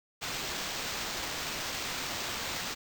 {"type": "noise with sample-and-hold", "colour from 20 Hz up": "blue", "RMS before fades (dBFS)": -36, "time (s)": [0.21, 2.75], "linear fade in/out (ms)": 20, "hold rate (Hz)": 11025, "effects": []}